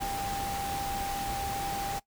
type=tone in noise; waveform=sine; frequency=794 Hz; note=G5; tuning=22 cents sharp; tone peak=-32 dBFS; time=0-2 s; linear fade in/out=20 ms; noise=pink; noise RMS=-37 dBFS; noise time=0-2 s; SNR=+2 dB; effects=noise-tail reverb RT60 0.1 s tail -19 dB re dry